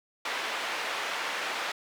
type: band-pass noise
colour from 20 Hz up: white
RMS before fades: -33 dBFS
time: 0.25-1.72 s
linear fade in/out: 5 ms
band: 530 to 2400 Hz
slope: 12 dB/octave
effects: none